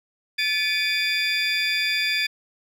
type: tone cluster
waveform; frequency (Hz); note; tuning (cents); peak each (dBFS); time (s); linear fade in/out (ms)
triangle; 1735 / 2283 / 2458 / 3510 / 4783; A6 / D7 / D#7 / A7 / D8; -25 / -50 / -22 / -5 / +31; -26; 0.38-2.27; 10
effects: none